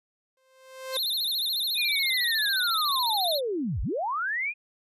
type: tone with exponential growth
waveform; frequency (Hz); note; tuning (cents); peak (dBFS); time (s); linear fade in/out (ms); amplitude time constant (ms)
sawtooth; 523.3; C5; 0; -25; 0.37-0.97; 2; 130
type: tone with vibrato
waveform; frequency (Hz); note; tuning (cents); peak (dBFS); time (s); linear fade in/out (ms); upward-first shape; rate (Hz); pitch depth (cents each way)
square; 3915; B7; -16; -26; 0.92-3.41; 50; sine; 14; 170
type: linear two-way sweep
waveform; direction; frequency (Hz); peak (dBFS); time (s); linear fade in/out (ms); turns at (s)
sine; down then up; 2505 to 36 to 2505; -26; 1.75-4.54; 50; 3.82
effects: resampled to 32000 Hz